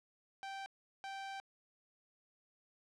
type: tone bursts at uneven times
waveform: sawtooth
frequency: 781 Hz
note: G5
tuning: 7 cents flat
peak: -39 dBFS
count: 2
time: 0.43-0.66 / 1.04-1.4 s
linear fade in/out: 0 ms
effects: low-pass 5000 Hz 12 dB/octave